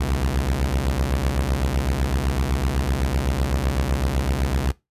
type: beating tone pair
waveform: sawtooth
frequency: 62.8 / 70.7 Hz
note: B1 / C#2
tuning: +30 / +35 cents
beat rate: 7.9 Hz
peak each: -19 dBFS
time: 0-4.72 s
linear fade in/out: 10 ms
effects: noise-tail reverb RT60 0.2 s tail -20 dB re dry + resampled to 32000 Hz